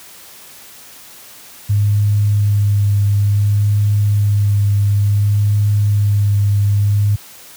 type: tone with vibrato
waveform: sine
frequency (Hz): 102.5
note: G#2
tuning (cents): -22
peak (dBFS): -10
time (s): 1.69-7.16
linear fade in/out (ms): 10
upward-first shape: sine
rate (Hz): 0.57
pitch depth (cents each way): 16
effects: white hiss -39 dBFS RMS until 7.56 s + high-pass 60 Hz 12 dB/octave